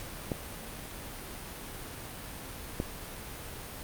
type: clicks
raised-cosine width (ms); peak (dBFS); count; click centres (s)
2; -16; 2; 0.318 / 2.801
effects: pink hiss -42 dBFS RMS until 3.83 s + Opus 48 kbps